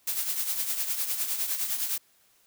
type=noise with tremolo; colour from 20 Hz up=blue; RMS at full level=-27 dBFS; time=0.07-1.98 s; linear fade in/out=5 ms; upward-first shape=triangle; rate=9.8 Hz; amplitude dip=65%; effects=white hiss -64 dBFS RMS until 2.46 s